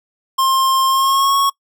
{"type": "tone with pitch glide", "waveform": "square", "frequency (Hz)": [1061, 1104.1], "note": ["C6", "C#6"], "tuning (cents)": [24, -7], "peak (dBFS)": -13, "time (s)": [0.38, 1.5], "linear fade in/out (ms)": 10, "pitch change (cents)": 69, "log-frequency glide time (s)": [0.87, 1.36], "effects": ["noise-tail reverb RT60 0.1 s tail -24 dB re dry"]}